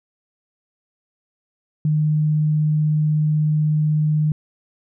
sine tone, 152.7 Hz, D#3, 32 cents flat, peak -15 dBFS, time 1.85-4.32 s, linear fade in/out 2 ms, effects none

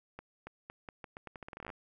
accelerating click train, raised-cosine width 0.5 ms, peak -29 dBFS, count 19, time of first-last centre 0.19-1.702 s, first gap 280 ms, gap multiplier 0.82, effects none

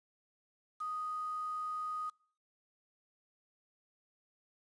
sine tone with quantisation, 1244.5 Hz, D#6, in tune, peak -36 dBFS, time 0.8-2.1 s, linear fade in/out 10 ms, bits 9, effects noise-tail reverb RT60 0.5 s tail -26 dB re dry + resampled to 22050 Hz

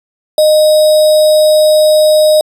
sine tone with sample-and-hold, 615 Hz, D#5, 20 cents flat, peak -4 dBFS, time 0.38-2.41 s, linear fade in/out 2 ms, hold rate 4410 Hz, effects resampled to 32000 Hz

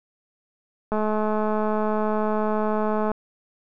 click train, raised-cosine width 1 ms, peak -12 dBFS, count 471, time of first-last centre 0.92-3.116 s, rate 214 Hz, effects none

